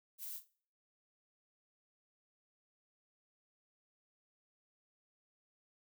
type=noise with echo; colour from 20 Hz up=violet; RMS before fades=-45 dBFS; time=0.18-0.41 s; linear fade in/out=50 ms; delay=43 ms; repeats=2; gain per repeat=-14 dB; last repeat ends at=0.496 s; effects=noise-tail reverb RT60 0.5 s tail -21 dB re dry